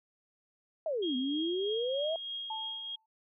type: exponential two-way sweep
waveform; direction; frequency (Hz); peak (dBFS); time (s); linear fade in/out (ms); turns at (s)
sine; down then up; 668 to 247.6 to 668; -30; 0.86-2.16; 2; 1.16
type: tone with tremolo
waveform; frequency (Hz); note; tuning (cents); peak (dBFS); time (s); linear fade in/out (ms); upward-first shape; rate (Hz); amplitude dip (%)
sine; 3261; G#7; -32; -35; 1.02-2.96; 10; triangle; 3.2; 40
type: tone with exponential decay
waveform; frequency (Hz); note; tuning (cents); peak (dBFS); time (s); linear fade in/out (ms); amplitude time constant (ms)
sine; 880; A5; 0; -34; 2.5-3.06; 5; 120
effects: none